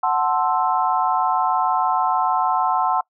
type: chord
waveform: sine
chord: F# half-diminished seventh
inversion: none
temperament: equal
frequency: 740 / 880 / 1046.5 / 1318.5 Hz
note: F#5 / A5 / C6 / E6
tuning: 0 / 0 / 0 / 0 cents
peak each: -21 / -22 / -22 / -25 dBFS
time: 0.03-3.01 s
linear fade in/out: 5 ms
effects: noise-tail reverb RT60 0.1 s tail -23 dB re dry